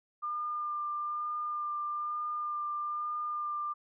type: tone with vibrato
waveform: sine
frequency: 1200 Hz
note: D6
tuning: 37 cents sharp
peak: -32 dBFS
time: 0.22-3.74 s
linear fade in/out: 20 ms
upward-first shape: sine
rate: 1.1 Hz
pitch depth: 13 cents each way
effects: none